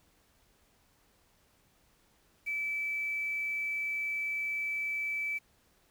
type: tone with quantisation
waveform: sine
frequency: 2311 Hz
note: D7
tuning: 28 cents flat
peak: -31 dBFS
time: 2.46-5.39 s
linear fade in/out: 20 ms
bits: 9
effects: pink hiss -68 dBFS RMS until 5.9 s